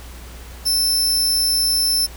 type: tone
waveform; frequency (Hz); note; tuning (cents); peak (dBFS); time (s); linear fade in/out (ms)
sawtooth; 5310; E8; +12; -13; 0.65-2.07; 20
effects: added 60 Hz sine -35 dBFS peak until 2.16 s + pink hiss -41 dBFS RMS until 2.16 s